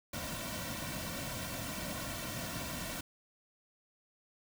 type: noise with comb filter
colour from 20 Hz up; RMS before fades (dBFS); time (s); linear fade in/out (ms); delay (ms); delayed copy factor
pink; -40; 0.13-3.01; 5; 2.4; -0.9
effects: none